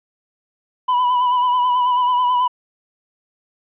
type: tone with vibrato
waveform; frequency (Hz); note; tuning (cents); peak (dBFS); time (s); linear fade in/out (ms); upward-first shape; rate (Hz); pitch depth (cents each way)
triangle; 991; B5; +6; -12; 0.88-2.48; 10; sine; 9.2; 35
effects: resampled to 8000 Hz + 9-bit